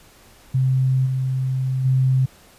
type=tone with level steps; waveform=sine; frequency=130.81 Hz; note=C3; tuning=in tune; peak=-15 / -19 / -14 dBFS; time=0.54-2.26 s; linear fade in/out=10 ms; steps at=1.05 / 1.84 s; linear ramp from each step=20 ms; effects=pink hiss -50 dBFS RMS until 2.58 s + resampled to 32000 Hz